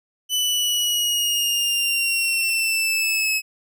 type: linear sweep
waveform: sawtooth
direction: down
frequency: 2999 to 2568 Hz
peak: -16 dBFS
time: 0.29-3.42 s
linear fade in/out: 50 ms
effects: none